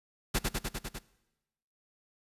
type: noise with echo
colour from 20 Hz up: pink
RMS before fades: -28 dBFS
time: 0.34-0.39 s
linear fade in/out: 10 ms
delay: 100 ms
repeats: 6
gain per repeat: -2 dB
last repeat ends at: 0.99 s
effects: noise-tail reverb RT60 1.0 s tail -20 dB re dry + resampled to 32000 Hz